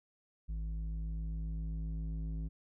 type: tone with low-pass filter sweep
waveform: square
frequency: 53.7 Hz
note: A1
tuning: 41 cents flat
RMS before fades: -38 dBFS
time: 0.48-2.49 s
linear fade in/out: 20 ms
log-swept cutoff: 120 to 200 Hz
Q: 1.5
effects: none